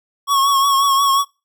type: tone with vibrato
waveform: square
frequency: 1104 Hz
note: C#6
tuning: 7 cents flat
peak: -13 dBFS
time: 0.27-1.25 s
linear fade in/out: 50 ms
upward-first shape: triangle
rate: 5.6 Hz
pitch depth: 48 cents each way
effects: noise-tail reverb RT60 0.3 s tail -25 dB re dry